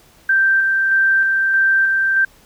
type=tone with tremolo; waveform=sine; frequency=1568 Hz; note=G6; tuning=in tune; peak=-11 dBFS; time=0.29-2.25 s; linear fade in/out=5 ms; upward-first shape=square; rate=1.6 Hz; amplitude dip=25%; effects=pink hiss -50 dBFS RMS until 2.45 s